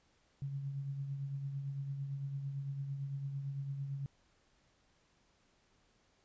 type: tone with tremolo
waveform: sine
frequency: 138.59 Hz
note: C#3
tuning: in tune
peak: -35 dBFS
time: 0.42-4.06 s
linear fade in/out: 0 ms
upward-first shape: triangle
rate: 8.9 Hz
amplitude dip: 50%
effects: pink hiss -72 dBFS RMS until 6.24 s + resampled to 16000 Hz